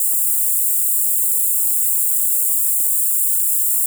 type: high-pass noise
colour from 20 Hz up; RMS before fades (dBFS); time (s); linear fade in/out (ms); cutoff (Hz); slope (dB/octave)
white; -17; 0-3.86; 2; 7400; 96
effects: none